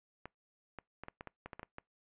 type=clicks; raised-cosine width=0.5 ms; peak=-29 dBFS; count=11; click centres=0.256 / 0.787 / 1.036 / 1.084 / 1.209 / 1.273 / 1.46 / 1.532 / 1.595 / 1.631 / 1.784 s; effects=noise-tail reverb RT60 0.2 s tail -26 dB re dry + resampled to 8000 Hz